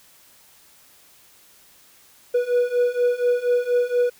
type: beating tone pair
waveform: triangle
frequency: 485.8 / 490 Hz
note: B4 / B4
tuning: -29 / -14 cents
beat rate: 4.2 Hz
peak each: -20 / -18 dBFS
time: 2.34-4.1 s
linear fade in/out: 10 ms
effects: white hiss -53 dBFS RMS until 4.19 s